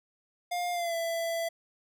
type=tone with pitch glide; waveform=square; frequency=707 to 667.3 Hz; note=F5 to E5; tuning=+21 to +21 cents; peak=-30 dBFS; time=0.51-1.49 s; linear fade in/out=10 ms; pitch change=-100 cents; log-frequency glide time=0.72-0.95 s; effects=none